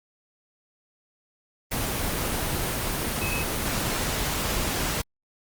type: tone in noise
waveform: sine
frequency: 2566 Hz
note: E7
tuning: 47 cents flat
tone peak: -30 dBFS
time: 3.21-3.44 s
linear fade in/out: 10 ms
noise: pink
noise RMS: -27 dBFS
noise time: 1.71-5.02 s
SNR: -6 dB
effects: Opus 24 kbps